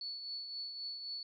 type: tone with tremolo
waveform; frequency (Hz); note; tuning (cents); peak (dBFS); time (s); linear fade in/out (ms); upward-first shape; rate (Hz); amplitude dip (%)
sine; 4435; C#8; 0; -38; 0.01-1.23; 2; triangle; 3.8; 50
effects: none